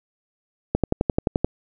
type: click train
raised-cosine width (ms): 2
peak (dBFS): -5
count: 9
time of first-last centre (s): 0.75-1.446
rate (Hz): 11.5
effects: none